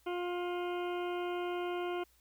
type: harmonic tone with a mistuned harmonic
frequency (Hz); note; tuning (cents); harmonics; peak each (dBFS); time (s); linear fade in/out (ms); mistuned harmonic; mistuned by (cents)
353.8; F4; +23; 1 / 2 / 3 / 4 / 6 / 7 / 8 / 9; -35 / -41 / -45 / -47 / -51 / -52 / -53 / -54; 0.06-2.04; 10; 9; -44
effects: added 60 Hz sine -69 dBFS peak until 2.2 s + white hiss -69 dBFS RMS until 2.2 s